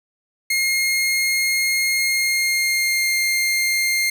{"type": "tone with pitch glide", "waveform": "sawtooth", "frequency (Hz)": [2140, 2114], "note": ["C7", "C7"], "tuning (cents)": [38, 17], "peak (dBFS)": -14, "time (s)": [0.5, 4.1], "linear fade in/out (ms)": 5, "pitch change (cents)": -21, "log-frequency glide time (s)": [1.92, 3.19], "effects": []}